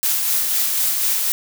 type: noise with tremolo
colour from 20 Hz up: blue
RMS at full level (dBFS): -18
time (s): 0.03-1.32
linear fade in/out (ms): 0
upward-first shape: sine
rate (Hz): 4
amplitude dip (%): 30
effects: none